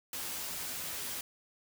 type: noise with comb filter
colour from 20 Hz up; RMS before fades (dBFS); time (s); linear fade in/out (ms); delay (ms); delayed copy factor
white; -39; 0.13-1.21; 2; 12; +0.5
effects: none